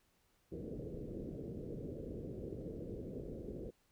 white low-pass noise, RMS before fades -45 dBFS, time 0.51-3.71 s, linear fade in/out 20 ms, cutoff 500 Hz, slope 48 dB/octave, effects pink hiss -75 dBFS RMS until 3.91 s

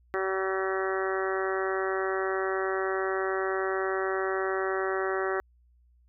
harmonic tone, 190.7 Hz, G3, 47 cents flat, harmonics 2 / 3 / 4 / 5 / 6 / 7 / 8 / 9 / 10, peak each -29 / -36 / -36 / -44 / -37 / -37 / -38 / -40 / -38 dBFS, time 0.14-5.4 s, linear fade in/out 0 ms, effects added 60 Hz sine -59 dBFS peak until 6.08 s

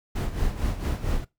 brown noise with tremolo, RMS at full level -24 dBFS, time 0.15-1.25 s, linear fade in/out 10 ms, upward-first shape sine, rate 4.4 Hz, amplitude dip 70%, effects noise-tail reverb RT60 0.2 s tail -19 dB re dry

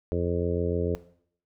harmonic tone, 86.7 Hz, F2, 12 cents flat, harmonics 1 / 2 / 3 / 4 / 5 / 6 / 7, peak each -29 / -33 / -35 / -33 / -30 / -35 / -40 dBFS, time 0.12-0.95 s, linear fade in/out 0 ms, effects noise-tail reverb RT60 0.6 s tail -17 dB re dry

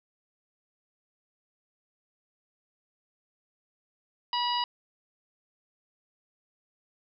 harmonic tone, 970 Hz, B5, 31 cents flat, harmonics 1 / 2 / 3 / 4 / 5, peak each -28 / -40 / -32 / -37 / -35 dBFS, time 4.33-4.64 s, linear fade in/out 2 ms, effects none

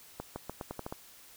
accelerating click train, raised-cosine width 1 ms, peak -23 dBFS, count 8, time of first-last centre 0.2-0.925 s, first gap 160 ms, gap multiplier 0.85, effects white hiss -55 dBFS RMS until 1.36 s

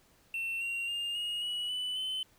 triangle tone with pitch steps, 2700 / 2755 / 2811 / 2869 / 2927 / 2987 / 3048 Hz, E7 / F7 / F7 / F7 / F#7 / F#7 / G7, +41 / -24 / +11 / +46 / -19 / +16 / -49 cents, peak -31 dBFS, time 0.34-2.23 s, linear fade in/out 2 ms, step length 270 ms, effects pink hiss -65 dBFS RMS until 2.38 s

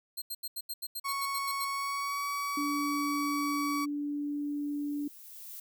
10% pulse tone bursts, 4186 Hz, C8, in tune, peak -28 dBFS, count 12, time 0.17-1.65 s, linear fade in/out 10 ms, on 50 ms, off 80 ms
35% pulse tone with pitch glide, 1108.7 to 1135.9 Hz, C#6 to C#6, 0 to +42 cents, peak -30 dBFS, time 1.04-3.86 s, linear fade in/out 20 ms, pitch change +42 cents, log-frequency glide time 1.72-2.26 s
sine tone, 290.8 Hz, D4, 17 cents flat, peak -31 dBFS, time 2.57-5.08 s, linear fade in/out 5 ms
violet noise with exponential growth, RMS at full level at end -43 dBFS, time 3.48-5.6 s, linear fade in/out 5 ms, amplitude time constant 460 ms
effects none

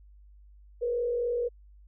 sine tone with frequency modulation, 480.9 Hz, B4, 46 cents flat, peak -26 dBFS, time 0.81-1.49 s, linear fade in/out 20 ms, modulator 43.9 Hz, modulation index 0.47, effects added 50 Hz sine -51 dBFS peak until 1.87 s

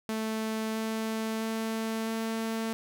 sawtooth tone with pitch steps, 220 / 221.4 / 222.8 / 224.2 Hz, A3 / A3 / A3 / A3, 0 / +11 / +22 / +33 cents, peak -26 dBFS, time 0.09-2.73 s, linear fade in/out 0 ms, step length 660 ms, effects none

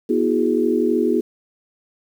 sine tone cluster, 242.9 / 321.7 / 365.2 / 417.3 Hz, B3 / E4 / F#4 / G#4, -29 / -42 / -23 / +8 cents, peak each -21 dBFS, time 0.09-1.21 s, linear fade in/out 10 ms, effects 8-bit

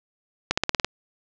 accelerating click train, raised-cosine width 0.2 ms, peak -3 dBFS, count 7, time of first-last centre 0.51-0.846 s, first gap 65 ms, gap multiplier 0.94, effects low-pass 7000 Hz 12 dB/octave

